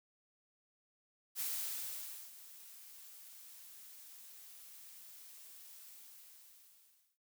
blue noise with ADSR envelope, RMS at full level -38 dBFS, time 1.35-7.18 s, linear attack 53 ms, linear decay 910 ms, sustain -17 dB, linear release 1300 ms, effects none

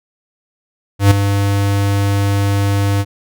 square tone with ADSR envelope, 100 Hz, G2, 35 cents sharp, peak -4 dBFS, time 0.99-3.05 s, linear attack 120 ms, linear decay 8 ms, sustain -9 dB, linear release 46 ms, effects none

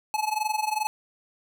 square tone with amplitude modulation, 858 Hz, A5, 44 cents flat, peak -22 dBFS, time 0.14-0.87 s, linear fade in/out 0 ms, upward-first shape sine, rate 22.5 Hz, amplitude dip 85%, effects none

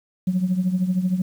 sine tone with tremolo, 183.7 Hz, F#3, 12 cents flat, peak -14 dBFS, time 0.27-1.22 s, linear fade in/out 5 ms, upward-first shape triangle, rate 13 Hz, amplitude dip 80%, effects tanh soft clip ceiling -13 dBFS + 8-bit

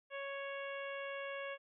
harmonic tone, 554.4 Hz, C#5, in tune, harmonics 1 / 2 / 3 / 4 / 5 / 6, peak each -43 / -49 / -48 / -50 / -51 / -58 dBFS, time 0.1-1.58 s, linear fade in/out 50 ms, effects none

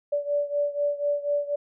sine beating tone pair, 578 / 582.1 Hz, D5 / D5, -28 / -15 cents, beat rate 4.1 Hz, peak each -25 / -28 dBFS, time 0.12-1.56 s, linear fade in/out 10 ms, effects none

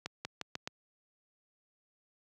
accelerating click train, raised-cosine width 0.2 ms, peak -19 dBFS, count 5, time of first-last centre 0.06-0.675 s, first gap 190 ms, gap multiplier 0.86, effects high-pass 100 Hz 12 dB/octave

